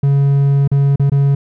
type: tone with dropouts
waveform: triangle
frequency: 139.8 Hz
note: C#3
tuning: 15 cents sharp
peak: -7 dBFS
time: 0.03-1.35 s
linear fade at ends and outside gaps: 5 ms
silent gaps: 0.677-0.715 / 0.959-0.996 / 1.098-1.118 s
effects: none